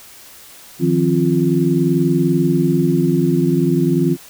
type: tone cluster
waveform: sine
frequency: 154.1 / 174.5 / 265.1 / 347.5 Hz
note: D#3 / F3 / C4 / F4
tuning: -16 / -1 / +23 / -9 cents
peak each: -18 dBFS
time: 0.79-4.17 s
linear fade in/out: 50 ms
effects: white hiss -41 dBFS RMS until 4.29 s